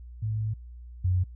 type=tone pair in turn; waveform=sine; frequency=108.5 / 91.24 Hz; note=A2 / F#2; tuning=-24 / -24 cents; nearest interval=minor third; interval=300 cents; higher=first; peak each=-26 / -21 dBFS; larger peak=second; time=0.22-0.54 / 1.04-1.24 s; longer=first; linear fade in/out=10 ms; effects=added 60 Hz sine -41 dBFS peak until 1.35 s